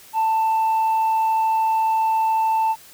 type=tone with tanh clipping; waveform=sine; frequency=887 Hz; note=A5; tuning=14 cents sharp; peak=-17 dBFS; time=0.13-2.76 s; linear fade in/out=50 ms; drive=1 dB; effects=white hiss -46 dBFS RMS until 2.93 s